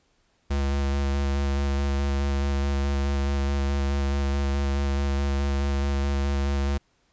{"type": "tone with vibrato", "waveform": "square", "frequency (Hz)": 69.6, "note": "C#2", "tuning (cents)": 8, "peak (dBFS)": -23, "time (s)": [0.5, 6.78], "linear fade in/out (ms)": 10, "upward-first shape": "square", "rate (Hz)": 4.7, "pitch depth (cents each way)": 14, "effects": ["pink hiss -67 dBFS RMS until 7.12 s", "resampled to 16000 Hz"]}